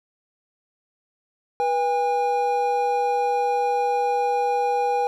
triangle tone pair together, 487.4 / 810 Hz, B4 / G#5, -23 / -43 cents, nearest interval major sixth, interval 880 cents, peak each -22 / -19 dBFS, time 1.6-5.07 s, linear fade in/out 0 ms, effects none

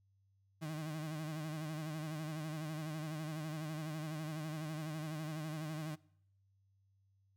35% pulse tone with vibrato, 155.56 Hz, D#3, in tune, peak -38 dBFS, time 0.61-5.96 s, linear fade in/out 20 ms, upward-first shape sine, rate 12 Hz, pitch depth 66 cents each way, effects noise-tail reverb RT60 0.7 s tail -23 dB re dry + added 97 Hz sine -70 dBFS peak until 7.36 s

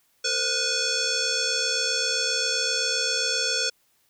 sine tone with frequency modulation, 523.3 Hz, C5, in tune, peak -22 dBFS, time 0.24-3.7 s, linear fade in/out 10 ms, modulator 979 Hz, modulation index 6.3, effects white hiss -66 dBFS RMS until 4.09 s

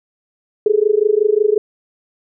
sine tone with amplitude modulation, 422.2 Hz, G#4, 29 cents sharp, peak -7 dBFS, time 0.66-1.58 s, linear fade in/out 2 ms, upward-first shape sine, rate 25.5 Hz, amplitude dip 95%, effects none

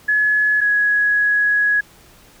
sine tone pair in turn, 1700 / 1672.7 Hz, G#6 / G#6, +40 / +12 cents, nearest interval unison, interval 28 cents, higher first, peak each -13 dBFS, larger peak neither, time 0.08-0.61 / 0.61-1.81 s, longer second, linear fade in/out 10 ms, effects pink hiss -48 dBFS RMS until 2.4 s

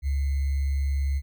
sine tone with sample-and-hold, 69.3 Hz, C#2, in tune, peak -22 dBFS, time 0.02-1.22 s, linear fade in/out 50 ms, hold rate 2100 Hz, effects none

